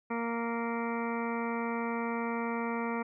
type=harmonic tone; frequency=232.6 Hz; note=A#3; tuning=4 cents flat; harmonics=1 / 2 / 3 / 4 / 5 / 6 / 8 / 9 / 10; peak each=-34 / -37 / -43 / -38 / -42 / -43 / -46 / -47 / -45 dBFS; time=0.1-3.03 s; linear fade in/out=10 ms; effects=none